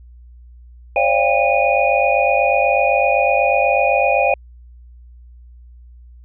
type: tone cluster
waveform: sine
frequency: 535 / 583 / 692 / 796 / 2466 Hz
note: C5 / D5 / F5 / G5 / D#7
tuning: +38 / -13 / -16 / +26 / -16 cents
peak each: -19 dBFS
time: 0.96-4.34 s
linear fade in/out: 2 ms
effects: added 60 Hz sine -39 dBFS peak until 6.24 s